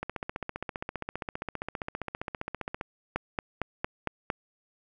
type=two click trains; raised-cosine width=0.5 ms; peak=-18 / -13 dBFS; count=43 / 6; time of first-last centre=0.03-2.811 / 3.16-4.302 s; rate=15.1 / 4.38 Hz; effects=none